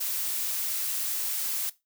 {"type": "noise", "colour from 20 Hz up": "blue", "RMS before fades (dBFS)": -30, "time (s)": [0, 1.7], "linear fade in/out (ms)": 10, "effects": ["noise-tail reverb RT60 0.2 s tail -17 dB re dry"]}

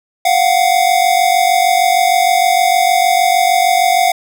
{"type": "tone pair together", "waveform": "square", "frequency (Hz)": [698.5, 745], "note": ["F5", "F#5"], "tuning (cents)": [0, 12], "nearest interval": "minor second", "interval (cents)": 112, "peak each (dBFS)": -13, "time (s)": [0.25, 4.12], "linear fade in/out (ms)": 5, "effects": []}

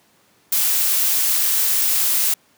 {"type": "noise", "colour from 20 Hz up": "blue", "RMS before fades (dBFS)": -18, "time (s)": [0.52, 2.34], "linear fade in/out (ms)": 5, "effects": ["pink hiss -57 dBFS RMS until 2.57 s", "high-pass 150 Hz 12 dB/octave"]}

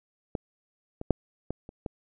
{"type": "clicks", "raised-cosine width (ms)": 2, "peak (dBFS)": [-16, -22, -7, -18, -29, -19], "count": 6, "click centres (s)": [0.352, 1.014, 1.107, 1.506, 1.691, 1.862], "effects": []}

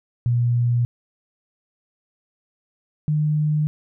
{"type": "tone pair in turn", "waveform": "sine", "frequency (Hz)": [120.3, 151.57], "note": ["B2", "D#3"], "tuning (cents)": [-45, -45], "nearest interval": "major third", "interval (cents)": 400, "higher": "second", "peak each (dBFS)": [-16, -17], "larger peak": "first", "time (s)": [[0.26, 0.85], [3.08, 3.67]], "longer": "neither", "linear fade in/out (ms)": 0, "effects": []}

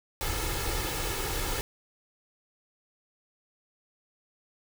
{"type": "noise with comb filter", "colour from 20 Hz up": "pink", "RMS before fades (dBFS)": -31, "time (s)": [0.21, 1.61], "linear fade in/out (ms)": 0, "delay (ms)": 2.3, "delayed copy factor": 0.65, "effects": []}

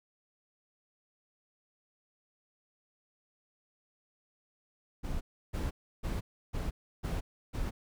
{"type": "noise bursts", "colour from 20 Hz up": "brown", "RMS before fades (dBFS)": -34, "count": 6, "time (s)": [5.03, 7.71], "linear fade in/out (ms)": 20, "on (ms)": 180, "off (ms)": 320, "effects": []}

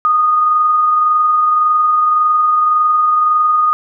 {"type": "tone with amplitude modulation", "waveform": "sine", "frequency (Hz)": 1234, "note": "D#6", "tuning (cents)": -15, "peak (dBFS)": -8, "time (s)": [0.05, 3.73], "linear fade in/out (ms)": 0, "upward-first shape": "sine", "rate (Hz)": 21.8, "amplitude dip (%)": 25, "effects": []}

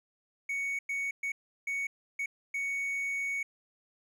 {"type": "tone bursts at uneven times", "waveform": "triangle", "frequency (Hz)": 2228, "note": "C#7", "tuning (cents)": 8, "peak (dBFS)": -29, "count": 6, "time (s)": [[0.49, 0.79], [0.89, 1.11], [1.23, 1.32], [1.67, 1.87], [2.19, 2.26], [2.54, 3.43]], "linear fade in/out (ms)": 5, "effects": []}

